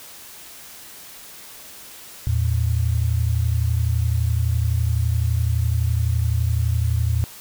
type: tone pair together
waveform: sine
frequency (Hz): 81.1 / 112.94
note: E2 / A2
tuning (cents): -28 / +46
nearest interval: tritone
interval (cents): 574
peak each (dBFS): -20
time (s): 2.27-7.24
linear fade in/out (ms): 0
effects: white hiss -41 dBFS RMS until 7.4 s